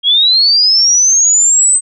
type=linear sweep; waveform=sine; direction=up; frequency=3233 to 8260 Hz; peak=-6 dBFS; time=0.03-1.81 s; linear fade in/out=50 ms; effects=none